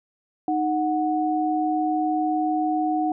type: tone pair together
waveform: sine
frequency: 309.9 / 737 Hz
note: D#4 / F#5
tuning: -7 / -7 cents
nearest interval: octave + minor third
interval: 1500 cents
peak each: -23 dBFS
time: 0.48-3.12 s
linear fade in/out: 2 ms
effects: none